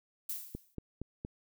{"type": "noise with exponential decay", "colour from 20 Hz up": "violet", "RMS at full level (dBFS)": -35, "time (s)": [0.29, 0.75], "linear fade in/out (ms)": 5, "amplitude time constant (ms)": 100}
{"type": "click train", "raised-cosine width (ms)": 3, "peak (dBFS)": -26, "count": 4, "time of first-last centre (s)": [0.55, 1.249], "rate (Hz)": 4.29}
{"effects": []}